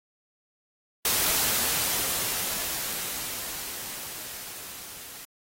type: noise with level ramp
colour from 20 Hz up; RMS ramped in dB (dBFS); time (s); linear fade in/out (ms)
white; -23 to -43; 1.05-5.25; 2
effects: AAC 48 kbps